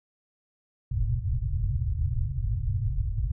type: low-pass noise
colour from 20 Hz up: white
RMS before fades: -27 dBFS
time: 0.91-3.32 s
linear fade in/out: 10 ms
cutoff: 130 Hz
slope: 96 dB/octave
effects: none